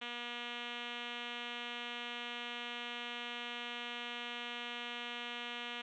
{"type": "tone with low-pass filter", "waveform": "5% pulse", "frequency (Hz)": 240, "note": "B3", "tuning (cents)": -49, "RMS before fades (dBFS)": -43, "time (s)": [0.01, 5.82], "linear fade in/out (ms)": 10, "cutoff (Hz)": 3300, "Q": 3.3, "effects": []}